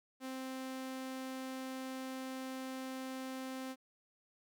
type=tone; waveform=sawtooth; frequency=261.6 Hz; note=C4; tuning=in tune; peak=-37 dBFS; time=0.2-3.76 s; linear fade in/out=50 ms; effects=none